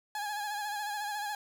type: tone with vibrato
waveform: 30% pulse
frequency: 832 Hz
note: G#5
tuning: 3 cents sharp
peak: -31 dBFS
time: 0.15-1.35 s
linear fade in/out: 2 ms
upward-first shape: sine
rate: 14 Hz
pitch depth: 47 cents each way
effects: none